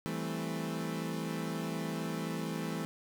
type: chord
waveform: 30% pulse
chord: A minor seventh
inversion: second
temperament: equal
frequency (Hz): 164.81 / 196 / 220 / 261.6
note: E3 / G3 / A3 / C4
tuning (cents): 0 / 0 / 0 / 0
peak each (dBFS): -35 / -40 / -37 / -40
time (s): 0.06-2.85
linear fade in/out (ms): 0
effects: none